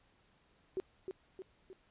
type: tone with echo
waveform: sine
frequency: 376.6 Hz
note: F#4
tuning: 31 cents sharp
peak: -33 dBFS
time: 0.77-0.8 s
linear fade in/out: 0 ms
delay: 310 ms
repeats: 3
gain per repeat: -5 dB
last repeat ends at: 1.73 s
effects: pink hiss -70 dBFS RMS until 1.9 s + resampled to 8000 Hz